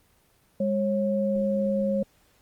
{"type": "tone pair together", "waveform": "sine", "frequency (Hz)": [203.7, 545.4], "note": ["G#3", "C#5"], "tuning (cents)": [-33, -28], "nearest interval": "octave + perfect fourth", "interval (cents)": 1705, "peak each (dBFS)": -25, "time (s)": [0.6, 2.03], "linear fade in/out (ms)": 5, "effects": ["pink hiss -63 dBFS RMS until 2.41 s", "Opus 24 kbps"]}